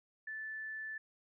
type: tone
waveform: sine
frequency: 1752 Hz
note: A6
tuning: 8 cents flat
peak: -40 dBFS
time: 0.27-0.98 s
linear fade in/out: 5 ms
effects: none